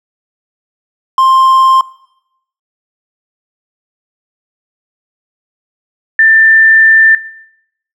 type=tone pair in turn; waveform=triangle / sine; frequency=1053 / 1782.7 Hz; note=C6 / A6; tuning=+11 / +22 cents; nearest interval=major sixth; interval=911 cents; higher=second; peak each=-3 dBFS; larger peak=neither; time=1.18-1.81 / 6.19-7.15 s; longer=second; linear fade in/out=2 ms; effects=noise-tail reverb RT60 0.8 s tail -20 dB re dry